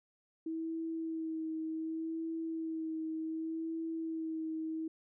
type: tone with vibrato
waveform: sine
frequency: 322.3 Hz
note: E4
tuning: 39 cents flat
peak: -35 dBFS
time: 0.46-4.88 s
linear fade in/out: 5 ms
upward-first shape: sine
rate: 0.67 Hz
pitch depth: 22 cents each way
effects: none